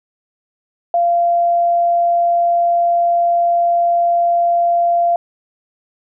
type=tone; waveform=sine; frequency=690 Hz; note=F5; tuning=21 cents flat; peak=-11 dBFS; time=0.94-5.16 s; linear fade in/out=2 ms; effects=none